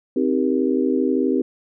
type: chord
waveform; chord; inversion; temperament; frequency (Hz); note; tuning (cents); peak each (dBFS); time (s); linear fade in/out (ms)
sine; C minor seventh; none; just; 261.6 / 314 / 392.4 / 470.9; C4 / Eb4 / G4 / Bb4; 0 / +16 / +2 / +18; -20 / -23 / -22 / -26; 0.16-1.42; 5
effects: none